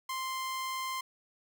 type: tone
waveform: sawtooth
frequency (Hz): 1046.5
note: C6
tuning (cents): 0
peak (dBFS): -30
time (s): 0.09-1.01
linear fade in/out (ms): 5
effects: none